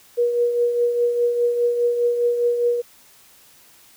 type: tone with tremolo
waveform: sine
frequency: 479.2 Hz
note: A#4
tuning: 48 cents sharp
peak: -14 dBFS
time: 0.17-2.82 s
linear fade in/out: 20 ms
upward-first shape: triangle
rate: 4.9 Hz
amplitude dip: 55%
effects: white hiss -51 dBFS RMS until 3.96 s